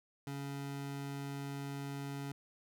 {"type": "tone", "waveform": "25% pulse", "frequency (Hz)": 140, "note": "C#3", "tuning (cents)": 18, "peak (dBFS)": -36, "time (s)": [0.27, 2.32], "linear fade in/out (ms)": 2, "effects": []}